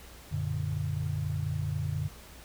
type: chord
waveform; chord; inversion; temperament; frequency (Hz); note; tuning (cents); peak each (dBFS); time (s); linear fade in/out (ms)
sine; Gb augmented; none; equal; 92.5 / 116.54 / 146.83; Gb2 / Bb2 / D3; 0 / 0 / 0; -33 / -36 / -32; 0.31-2.09; 20
effects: added 60 Hz sine -51 dBFS peak until 2.44 s + pink hiss -51 dBFS RMS until 2.44 s